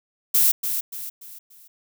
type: noise with echo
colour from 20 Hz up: violet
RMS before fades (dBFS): -17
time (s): 0.34-0.52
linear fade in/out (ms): 10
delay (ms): 290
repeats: 4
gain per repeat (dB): -8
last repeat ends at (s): 1.68
effects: none

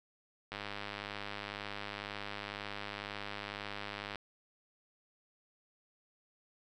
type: click train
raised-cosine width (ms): 0.3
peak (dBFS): -24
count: 372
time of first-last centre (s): 0.52-4.157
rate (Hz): 102
effects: none

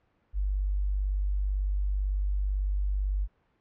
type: tone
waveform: sine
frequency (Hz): 49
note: G1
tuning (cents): 0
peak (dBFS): -25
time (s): 0.33-3.28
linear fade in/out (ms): 50
effects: pink hiss -70 dBFS RMS until 3.6 s + low-pass 2000 Hz 12 dB/octave

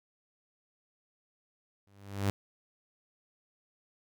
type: tone with exponential growth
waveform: sawtooth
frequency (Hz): 99.6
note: G2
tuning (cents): +28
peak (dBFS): -21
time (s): 1.87-2.3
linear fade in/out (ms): 0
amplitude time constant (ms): 92
effects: none

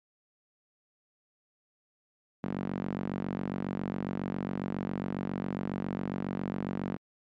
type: tone with high-pass filter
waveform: sawtooth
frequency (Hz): 47.31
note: F#1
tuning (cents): +39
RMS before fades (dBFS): -34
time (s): 2.43-6.97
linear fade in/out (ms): 10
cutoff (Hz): 200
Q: 2.6
effects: low-pass 2000 Hz 12 dB/octave + MP3 64 kbps

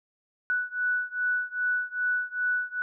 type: beating tone pair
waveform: sine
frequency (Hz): 1480 / 1482.5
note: F#6 / F#6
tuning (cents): 0 / +3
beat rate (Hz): 2.5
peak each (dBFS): -28 / -29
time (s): 0.5-2.82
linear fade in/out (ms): 0
effects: none

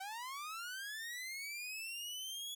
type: linear sweep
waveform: sawtooth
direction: up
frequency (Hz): 750 to 3400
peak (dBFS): -39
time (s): 0-2.55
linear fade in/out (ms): 10
effects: none

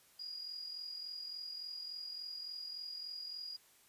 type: tone with amplitude modulation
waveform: sine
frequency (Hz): 4867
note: D#8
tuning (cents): -39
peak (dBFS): -40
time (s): 0.19-3.57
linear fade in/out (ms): 10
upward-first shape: sine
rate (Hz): 43.5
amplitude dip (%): 55
effects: white hiss -66 dBFS RMS until 3.88 s + resampled to 32000 Hz

